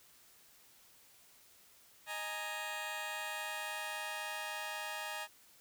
15% pulse chord, D# suspended fourth, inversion none, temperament just, 622.3 / 829.7 / 933.4 Hz, D#5 / G#5 / A#5, 0 / -2 / +2 cents, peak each -39 / -37 / -38 dBFS, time 2.06-5.28 s, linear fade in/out 50 ms, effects white hiss -63 dBFS RMS until 5.6 s

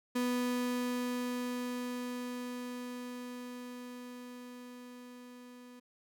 35% pulse tone with level ramp, 246.9 Hz, B3, in tune, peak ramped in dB -28 to -49 dBFS, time 0.15-5.8 s, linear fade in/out 10 ms, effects none

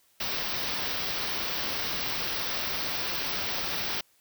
white band-stop noise, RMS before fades -31 dBFS, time 0.2-4.01 s, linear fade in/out 5 ms, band 5800 to 16000 Hz, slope 96 dB/octave, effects white hiss -65 dBFS RMS until 4.2 s

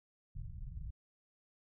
pink low-pass noise, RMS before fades -44 dBFS, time 0.35-0.91 s, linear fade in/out 10 ms, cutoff 150 Hz, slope 48 dB/octave, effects none

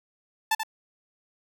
sawtooth tone with echo, 880 Hz, A5, in tune, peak -17 dBFS, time 0.51-0.55 s, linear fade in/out 5 ms, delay 84 ms, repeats 1, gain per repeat -7 dB, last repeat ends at 0.634 s, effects none

